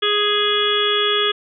harmonic tone with a mistuned harmonic, 415.3 Hz, G#4, in tune, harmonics 1 / 3 / 4 / 5 / 6 / 7 / 8, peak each -21 / -23 / -26 / -31 / -31 / -25 / -19 dBFS, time 0.02-1.32 s, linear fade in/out 10 ms, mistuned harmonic 8, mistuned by +18 cents, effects none

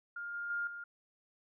sine tone with level steps, 1409 Hz, F6, 15 cents sharp, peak -39 / -37 / -33 / -42 dBFS, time 0.16-0.84 s, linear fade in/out 5 ms, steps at 0.34 / 0.5 / 0.67 s, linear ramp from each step 2 ms, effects none

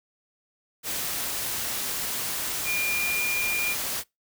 sine tone in noise, 2408 Hz, D7, 43 cents sharp, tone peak -25 dBFS, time 2.64-3.76 s, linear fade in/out 50 ms, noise white, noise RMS -30 dBFS, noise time 0.83-4.04 s, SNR +2 dB, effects noise-tail reverb RT60 0.2 s tail -25 dB re dry

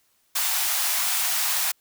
white high-pass noise, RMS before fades -24 dBFS, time 0.35-1.72 s, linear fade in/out 10 ms, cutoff 670 Hz, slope 48 dB/octave, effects white hiss -66 dBFS RMS until 1.8 s

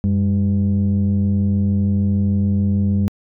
sine tone pair together, 94 / 200.6 Hz, F#2 / G3, +28 / +40 cents, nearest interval octave + minor second, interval 1312 cents, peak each -15 dBFS, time 0.04-3.08 s, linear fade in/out 0 ms, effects tanh soft clip ceiling -11 dBFS

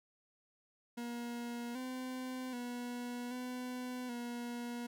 40% pulse tone with pitch steps, 238 / 256.2 / 243.4 / 250.4 / 239.7 Hz, A#3 / C4 / B3 / B3 / A#3, +36 / -36 / -25 / +24 / +48 cents, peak -39 dBFS, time 0.97-4.87 s, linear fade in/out 10 ms, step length 780 ms, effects none

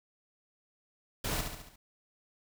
pink noise with echo, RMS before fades -34 dBFS, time 1.24-1.41 s, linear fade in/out 5 ms, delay 70 ms, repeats 5, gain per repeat -5 dB, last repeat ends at 1.76 s, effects none

